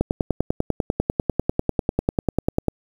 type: click train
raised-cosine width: 2 ms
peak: -5 dBFS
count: 28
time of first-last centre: 0.01-2.683 s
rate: 10.1 Hz
effects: 7-bit